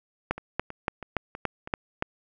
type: two click trains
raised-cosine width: 0.5 ms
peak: -22 / -10 dBFS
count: 5 / 7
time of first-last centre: 0.38-1.674 / 0.31-2.024 s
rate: 3.09 / 3.5 Hz
effects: none